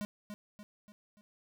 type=tone with echo; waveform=square; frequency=207.7 Hz; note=G#3; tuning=in tune; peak=-36 dBFS; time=0.01-0.05 s; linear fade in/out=0 ms; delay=290 ms; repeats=4; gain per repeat=-6 dB; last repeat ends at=1.21 s; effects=none